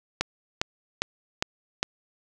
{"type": "click train", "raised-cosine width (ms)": 0.2, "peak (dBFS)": -6, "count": 5, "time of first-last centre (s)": [0.21, 1.829], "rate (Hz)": 2.47, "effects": []}